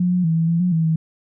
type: tone with pitch steps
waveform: sine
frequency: 178.9 / 180.2 / 162.7 / 163.9 / 167.9 / 180 / 162.4 / 160.5 Hz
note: F3 / F#3 / E3 / E3 / E3 / F#3 / E3 / E3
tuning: +42 / -45 / -22 / -10 / +32 / -47 / -26 / -46 cents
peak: -15 dBFS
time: 0-0.96 s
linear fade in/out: 5 ms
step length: 120 ms
effects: none